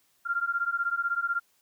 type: beating tone pair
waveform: sine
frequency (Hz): 1383 / 1399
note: F6 / F6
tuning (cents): -17 / +3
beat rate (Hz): 16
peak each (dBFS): -29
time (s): 0.25-1.4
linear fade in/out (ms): 20
effects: white hiss -68 dBFS RMS until 1.61 s